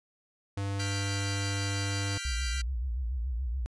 square tone, 99.2 Hz, G2, 21 cents sharp, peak -31 dBFS, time 0.57-2.18 s, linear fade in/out 5 ms
15% pulse chord, G dominant seventh, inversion third, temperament equal, 1396.9 / 1568 / 1975.5 / 2349 Hz, F6 / G6 / B6 / D7, 0 / 0 / 0 / 0 cents, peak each -34 dBFS, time 0.79-2.62 s, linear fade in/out 10 ms
sine tone with vibrato, 61.74 Hz, B1, in tune, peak -29 dBFS, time 2.25-3.66 s, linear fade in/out 0 ms, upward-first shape sine, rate 7 Hz, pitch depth 160 cents each way
effects resampled to 22050 Hz

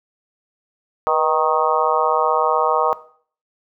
harmonic tone with a mistuned harmonic, 156.1 Hz, D#3, 6 cents sharp, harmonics 3 / 4 / 5 / 6 / 7 / 8, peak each -22 / -22 / -22 / -22 / -22 / -22 dBFS, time 1.07-2.93 s, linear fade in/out 0 ms, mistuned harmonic 3, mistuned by +56 cents, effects noise-tail reverb RT60 0.5 s tail -17 dB re dry

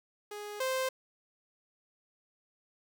sawtooth tone pair in turn, 415.3 / 521.7 Hz, G#4 / C5, 0 / -5 cents, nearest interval major third, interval 395 cents, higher second, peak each -36 / -26 dBFS, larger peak second, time 0.31-0.6 / 0.6-0.89 s, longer neither, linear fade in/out 5 ms, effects 10-bit

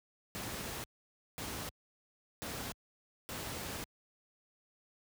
pink noise bursts at uneven times, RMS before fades -41 dBFS, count 4, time 0.35-0.84 / 1.38-1.69 / 2.42-2.72 / 3.29-3.84 s, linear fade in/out 0 ms, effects high-pass 60 Hz 12 dB/octave

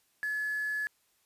sine tone with quantisation, 1708 Hz, G#6, 48 cents sharp, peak -30 dBFS, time 0.23-0.87 s, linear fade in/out 0 ms, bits 8, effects white hiss -71 dBFS RMS until 1.25 s + resampled to 32000 Hz

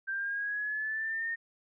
sine linear sweep, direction up, 1568 to 1843 Hz, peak -31 dBFS, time 0.07-1.36 s, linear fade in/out 20 ms, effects none

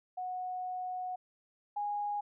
sine tone pair in turn, 734 / 823.9 Hz, F#5 / G#5, -14 / -14 cents, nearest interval major second, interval 200 cents, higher second, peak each -35 / -32 dBFS, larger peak second, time 0.17-1.16 / 1.76-2.21 s, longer first, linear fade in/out 10 ms, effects none

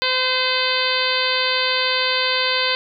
harmonic tone, 513 Hz, C5, 34 cents flat, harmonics 1 / 2 / 3 / 4 / 5 / 6 / 7 / 8 / 9, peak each -26 / -26 / -26 / -26 / -26 / -26 / -26 / -26 / -26 dBFS, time 0.02-2.75 s, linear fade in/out 0 ms, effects none

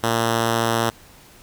5% pulse tone, 115.1 Hz, A#2, 22 cents flat, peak -7 dBFS, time 0.03-0.9 s, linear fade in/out 5 ms, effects pink hiss -48 dBFS RMS until 1.42 s

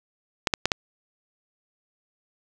clicks, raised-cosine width 0.2 ms, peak -3 dBFS, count 4, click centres 0.472 / 0.538 / 0.656 / 0.718 s, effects none

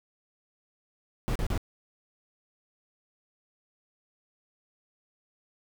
brown noise bursts, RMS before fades -28 dBFS, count 3, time 1.28-1.577 s, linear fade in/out 0 ms, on 75 ms, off 36 ms, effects none

